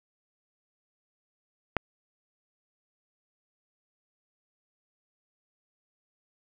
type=click; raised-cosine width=0.5 ms; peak=-9 dBFS; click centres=1.767 s; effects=none